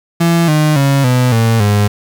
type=tone with pitch steps; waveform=35% pulse; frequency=168.6 / 152.83 / 138.54 / 125.58 / 113.83 / 103.19 Hz; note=E3 / D#3 / C#3 / B2 / A#2 / G#2; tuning=+39 / -31 / -1 / +29 / -41 / -11 cents; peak=-7 dBFS; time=0.2-1.88 s; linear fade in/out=10 ms; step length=280 ms; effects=7-bit